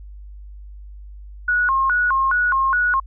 sine tone with vibrato, 1252 Hz, D#6, 10 cents sharp, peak -15 dBFS, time 1.48-3 s, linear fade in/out 5 ms, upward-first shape square, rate 2.4 Hz, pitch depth 270 cents each way, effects added 50 Hz sine -35 dBFS peak until 3.06 s

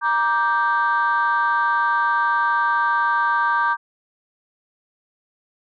sine chord, G minor, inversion first, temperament just, 940.8 / 1176 / 1568 Hz, Bb5 / D6 / G6, +16 / +2 / 0 cents, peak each -20 dBFS, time 0.01-3.77 s, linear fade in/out 50 ms, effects tanh soft clip ceiling -10 dBFS

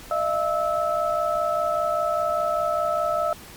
sine tone cluster, 613 / 678 / 1305 Hz, D#5 / E5 / E6, -26 / +49 / -18 cents, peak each -25 dBFS, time 0.11-3.33 s, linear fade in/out 2 ms, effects pink hiss -43 dBFS RMS until 3.56 s + MP3 96 kbps

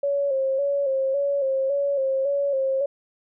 sine tone with vibrato, 549 Hz, C#5, 17 cents flat, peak -20 dBFS, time 0.03-2.86 s, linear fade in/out 5 ms, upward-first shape square, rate 1.8 Hz, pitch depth 46 cents each way, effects none

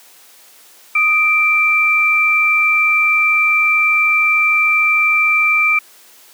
sine tone pair together, 1244.3 / 2349 Hz, D#6 / D7, 0 / 0 cents, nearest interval major seventh, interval 1100 cents, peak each -19 / -11 dBFS, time 0.95-5.79 s, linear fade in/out 5 ms, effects white hiss -45 dBFS RMS until 6.33 s + high-pass 300 Hz 12 dB/octave

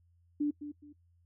sine tone with echo, 293.7 Hz, D4, in tune, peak -27 dBFS, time 0.4-0.51 s, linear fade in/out 10 ms, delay 210 ms, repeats 2, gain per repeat -11 dB, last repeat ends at 0.93 s, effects noise-tail reverb RT60 0.1 s tail -23 dB re dry + added 86 Hz sine -64 dBFS peak until 1.25 s

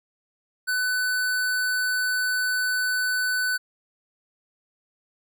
square tone, 1500 Hz, F#6, 23 cents sharp, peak -23 dBFS, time 0.67-3.58 s, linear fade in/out 20 ms, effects none

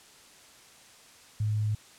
sine tone, 106.6 Hz, G#2, 46 cents sharp, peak -25 dBFS, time 1.4-1.75 s, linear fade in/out 5 ms, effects white hiss -54 dBFS RMS until 1.98 s + low-pass 9000 Hz 12 dB/octave

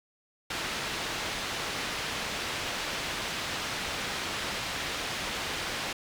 white low-pass noise, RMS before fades -34 dBFS, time 0.5-5.93 s, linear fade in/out 5 ms, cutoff 3700 Hz, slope 12 dB/octave, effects none

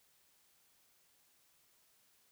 silence, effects white hiss -71 dBFS RMS until 2.31 s

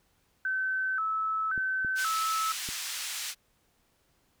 sine tone with vibrato, 1413 Hz, F6, 20 cents sharp, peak -27 dBFS, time 0.45-2.52 s, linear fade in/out 2 ms, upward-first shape square, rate 0.94 Hz, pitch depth 140 cents each way
clicks, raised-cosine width 3 ms, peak -29 dBFS, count 3, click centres 1.578 / 1.848 / 2.689 s
white band-pass noise, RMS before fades -36 dBFS, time 1.95-3.35 s, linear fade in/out 50 ms, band 1600 to 7900 Hz, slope 12 dB/octave
effects pink hiss -70 dBFS RMS until 4.4 s

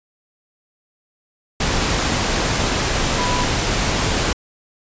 sine tone in noise, 987.8 Hz, B5, in tune, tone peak -22 dBFS, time 3.18-3.44 s, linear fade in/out 5 ms, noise pink, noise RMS -19 dBFS, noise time 1.6-4.33 s, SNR -6 dB, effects resampled to 16000 Hz

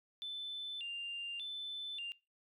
sine tone with vibrato, 3136 Hz, G7, in tune, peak -39 dBFS, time 0.22-2.12 s, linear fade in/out 0 ms, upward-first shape square, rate 0.85 Hz, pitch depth 200 cents each way, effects noise-tail reverb RT60 0.3 s tail -23 dB re dry + tanh soft clip ceiling -35 dBFS

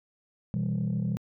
sine chord, E minor, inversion second, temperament just, 123.61 / 164.81 / 197.78 Hz, B2 / E3 / G3, +2 / 0 / +16 cents, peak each -29 dBFS, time 0.54-1.17 s, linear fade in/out 0 ms, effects tanh soft clip ceiling -22 dBFS

